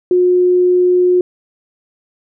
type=tone; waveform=sine; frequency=360.5 Hz; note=F#4; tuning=45 cents flat; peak=-8 dBFS; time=0.11-1.21 s; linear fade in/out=2 ms; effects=none